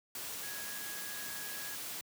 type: tone in noise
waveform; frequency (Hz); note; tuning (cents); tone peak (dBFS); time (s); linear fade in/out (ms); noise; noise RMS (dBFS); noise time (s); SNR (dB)
sine; 1661.2; G#6; 0; -47; 0.43-1.75; 2; white; -42; 0.15-2.01; -8
effects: high-pass 100 Hz 12 dB/octave